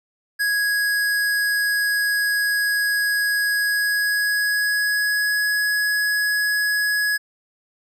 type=tone with pitch glide; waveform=square; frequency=1661.2 to 1677.6 Hz; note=G#6 to G#6; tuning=0 to +17 cents; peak=-19 dBFS; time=0.39-7.18 s; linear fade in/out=20 ms; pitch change=+17 cents; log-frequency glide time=3.54-5.5 s; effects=none